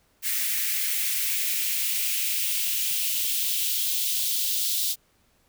blue noise with high-pass filter sweep, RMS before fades -26 dBFS, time 0.22-4.96 s, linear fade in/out 50 ms, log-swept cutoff 1900 to 3700 Hz, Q 2.5, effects pink hiss -65 dBFS RMS until 5.48 s

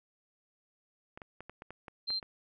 clicks, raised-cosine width 0.5 ms, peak -30 dBFS, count 9, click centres 1.175 / 1.218 / 1.406 / 1.496 / 1.621 / 1.706 / 1.882 / 2.104 / 2.228 s
sine tone, 4149 Hz, C8, 15 cents flat, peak -31 dBFS, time 2.07-2.2 s, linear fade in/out 20 ms
effects none

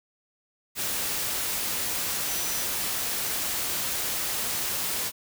sine tone in noise, 5920 Hz, F#8, in tune, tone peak -36 dBFS, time 2.25-2.67 s, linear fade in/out 50 ms, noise white, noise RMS -29 dBFS, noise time 0.75-5.12 s, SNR -10 dB, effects none

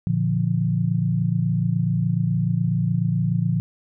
sine tone cluster, 115.5 / 145 / 172.1 Hz, A#2 / D3 / F3, -16 / -22 / -25 cents, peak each -23 / -24 / -22 dBFS, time 0.07-3.6 s, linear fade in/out 0 ms, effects none

